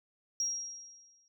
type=tone with exponential decay; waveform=sine; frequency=5630 Hz; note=F8; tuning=13 cents sharp; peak=-27 dBFS; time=0.4-1.28 s; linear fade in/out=1 ms; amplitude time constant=190 ms; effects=tanh soft clip ceiling -24 dBFS